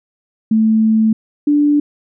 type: tone pair in turn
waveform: sine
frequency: 220 / 292.9 Hz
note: A3 / D4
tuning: 0 / -5 cents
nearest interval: perfect fourth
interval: 495 cents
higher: second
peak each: -9 dBFS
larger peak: neither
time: 0.51-1.13 / 1.47-1.8 s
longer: first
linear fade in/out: 5 ms
effects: none